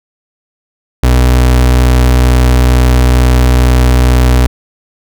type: tone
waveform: 35% pulse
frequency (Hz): 62.2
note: B1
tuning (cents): +13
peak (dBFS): -3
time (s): 1.03-4.47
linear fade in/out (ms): 5
effects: none